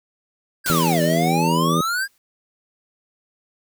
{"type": "exponential two-way sweep", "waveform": "square", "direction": "down then up", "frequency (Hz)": [1648, 579, 1648], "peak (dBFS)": -21, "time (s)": [0.64, 2.08], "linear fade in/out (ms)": 50, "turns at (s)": 1.02}
{"type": "noise with exponential decay", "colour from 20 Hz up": "white", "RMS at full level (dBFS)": -24, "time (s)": [0.66, 2.18], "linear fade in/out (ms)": 1, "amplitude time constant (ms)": 330}
{"type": "harmonic tone", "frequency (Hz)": 82.41, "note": "E2", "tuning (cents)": 0, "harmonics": [2, 3, 4, 5, 6, 7], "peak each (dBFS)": [-20, -24, -26, -28, -30, -31], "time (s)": [0.7, 1.81], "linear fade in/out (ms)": 0}
{"effects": []}